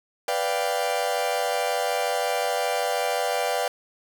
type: chord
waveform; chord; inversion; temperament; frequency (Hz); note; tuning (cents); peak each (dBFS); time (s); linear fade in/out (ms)
40% pulse; G dominant seventh; first; equal; 493.9 / 587.3 / 698.5 / 784; B4 / D5 / F5 / G5; 0 / 0 / 0 / 0; -28; 0.28-3.68; 2
effects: none